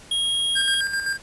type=tone; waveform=square; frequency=3272 Hz; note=G#7; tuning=26 cents flat; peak=-21 dBFS; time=0.11-0.81 s; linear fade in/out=5 ms
type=tone with tremolo; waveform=square; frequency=1598 Hz; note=G6; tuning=33 cents sharp; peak=-22 dBFS; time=0.55-1.18 s; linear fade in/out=20 ms; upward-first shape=square; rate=7.8 Hz; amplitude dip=50%
effects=pink hiss -46 dBFS RMS until 1.22 s + resampled to 24000 Hz